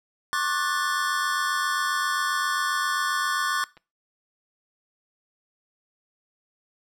square chord, D major seventh, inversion third, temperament equal with one note detuned, 1087.2 / 1174.7 / 1480 / 1760 Hz, C#6 / D6 / F#6 / A6, -34 / 0 / 0 / 0 cents, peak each -30 dBFS, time 0.33-3.64 s, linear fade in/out 0 ms
clicks, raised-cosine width 0.3 ms, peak -34 dBFS, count 2, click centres 3.769 / 3.775 s
effects noise-tail reverb RT60 0.3 s tail -21 dB re dry + low-pass 12000 Hz 12 dB/octave

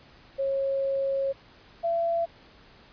sine tone pair in turn, 545 / 674.9 Hz, C#5 / E5, -29 / +41 cents, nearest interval major third, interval 370 cents, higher second, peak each -24 / -23 dBFS, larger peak second, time 0.38-1.33 / 1.83-2.26 s, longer first, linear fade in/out 20 ms, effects pink hiss -54 dBFS RMS until 2.92 s + resampled to 11025 Hz

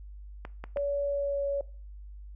clicks, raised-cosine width 0.5 ms, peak -24 dBFS, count 3, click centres 0.451 / 0.64 / 0.771 s
sine tone with pitch glide, 568 to 561.8 Hz, C#5 to C#5, +42 to +23 cents, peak -27 dBFS, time 0.76-1.61 s, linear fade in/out 2 ms, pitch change -19 cents, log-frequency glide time 1.02-1.46 s
effects noise-tail reverb RT60 0.4 s tail -20 dB re dry + added 50 Hz sine -42 dBFS peak until 2.35 s

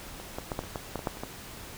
clicks, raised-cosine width 1 ms, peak -27 / -19 / -17 / -16 / -29 / -19 / -17 / -23 / -13 / -28 / -20 dBFS, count 11, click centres 0.2 / 0.385 / 0.518 / 0.591 / 0.637 / 0.758 / 0.957 / 0.992 / 1.072 / 1.171 / 1.235 s, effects pink hiss -44 dBFS RMS until 1.77 s

